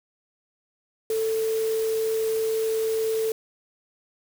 sine tone in noise, 443.7 Hz, A4, 14 cents sharp, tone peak -22 dBFS, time 1.1-3.32 s, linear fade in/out 2 ms, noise white, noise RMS -38 dBFS, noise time 1.1-3.32 s, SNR +13 dB, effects none

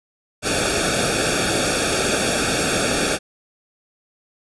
pink noise with comb filter, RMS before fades -20 dBFS, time 0.42-3.19 s, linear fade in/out 50 ms, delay 0.99 ms, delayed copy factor -0.9, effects resampled to 24000 Hz

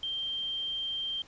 sine tone, 3160 Hz, G7, 13 cents sharp, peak -31 dBFS, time 0.03-1.22 s, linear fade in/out 2 ms, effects pink hiss -56 dBFS RMS until 1.27 s + resampled to 16000 Hz

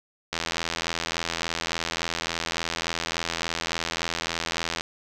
click train, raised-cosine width 0.2 ms, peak -9 dBFS, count 375, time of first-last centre 0.33-4.809 s, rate 83.5 Hz, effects none

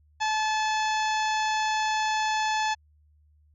harmonic tone with a mistuned harmonic, 865 Hz, A5, 30 cents flat, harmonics 1 / 2 / 3 / 4 / 5 / 6 / 7 / 8, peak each -25 / -31 / -35 / -37 / -39 / -41 / -42 / -43 dBFS, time 0.2-2.75 s, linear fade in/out 20 ms, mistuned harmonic 7, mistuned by +42 cents, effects added 75 Hz sine -58 dBFS peak until 3.54 s

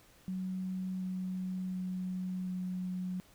sine tone with pitch steps, 186.3 / 185.23 / 184.16 / 183.1 Hz, F#3 / F#3 / F#3 / F#3, +12 / +2 / -8 / -18 cents, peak -34 dBFS, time 0.28-3.2 s, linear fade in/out 0 ms, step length 730 ms, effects pink hiss -62 dBFS RMS until 3.34 s

